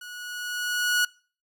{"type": "tone with level ramp", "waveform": "sawtooth", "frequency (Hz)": 1461, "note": "F#6", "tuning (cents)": -22, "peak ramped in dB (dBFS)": [-36, -16], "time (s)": [0.01, 1.05], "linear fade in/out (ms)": 5, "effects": ["noise-tail reverb RT60 0.4 s tail -23 dB re dry"]}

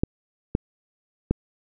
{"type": "clicks", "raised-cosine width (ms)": 3, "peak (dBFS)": -7, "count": 3, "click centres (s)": [0.035, 0.551, 1.31], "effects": []}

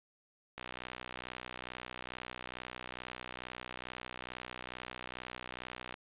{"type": "click train", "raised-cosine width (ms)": 0.3, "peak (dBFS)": -25, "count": 335, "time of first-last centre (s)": [0.58, 5.941], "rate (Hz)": 62.3, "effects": ["resampled to 8000 Hz", "11-bit"]}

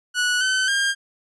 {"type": "tone with pitch steps", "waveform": "sawtooth", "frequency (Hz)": [1471, 1524, 1607], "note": ["F#6", "G6", "G6"], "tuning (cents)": [-11, -49, 43], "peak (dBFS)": -15, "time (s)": [0.14, 0.95], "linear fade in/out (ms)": 50, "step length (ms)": 270, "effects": ["resampled to 22050 Hz"]}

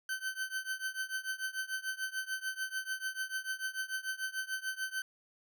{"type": "tone with tremolo", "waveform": "40% pulse", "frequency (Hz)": 1536, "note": "G6", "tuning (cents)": -36, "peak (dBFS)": -31, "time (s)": [0.09, 5.02], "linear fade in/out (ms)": 2, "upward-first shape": "triangle", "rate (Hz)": 6.8, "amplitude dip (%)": 95, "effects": []}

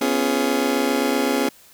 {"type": "chord", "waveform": "30% pulse", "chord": "C# dominant seventh", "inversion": "third", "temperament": "just", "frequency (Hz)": [249.5, 277.2, 346.5, 415.8], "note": ["B3", "C#4", "E#4", "G#4"], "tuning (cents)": [18, 0, -14, 2], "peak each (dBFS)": [-21, -20, -25, -22], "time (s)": [0.01, 1.49], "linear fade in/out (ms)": 5, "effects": ["white hiss -50 dBFS RMS until 1.73 s"]}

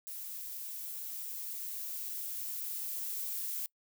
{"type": "noise with level ramp", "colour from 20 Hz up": "violet", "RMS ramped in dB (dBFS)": [-43, -37], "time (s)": [0.07, 3.66], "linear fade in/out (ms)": 0, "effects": ["noise-tail reverb RT60 0.1 s tail -24 dB re dry"]}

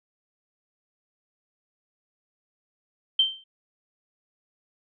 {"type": "tone with exponential decay", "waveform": "sine", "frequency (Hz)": 3125, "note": "G7", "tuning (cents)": -6, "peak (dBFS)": -14, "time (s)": [3.19, 3.44], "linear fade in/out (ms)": 5, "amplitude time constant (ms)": 53, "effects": []}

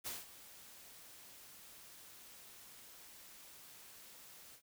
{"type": "noise with ADSR envelope", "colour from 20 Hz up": "white", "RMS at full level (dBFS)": -42, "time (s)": [0.04, 4.62], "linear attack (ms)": 27, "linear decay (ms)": 180, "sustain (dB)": -15, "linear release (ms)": 83, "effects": []}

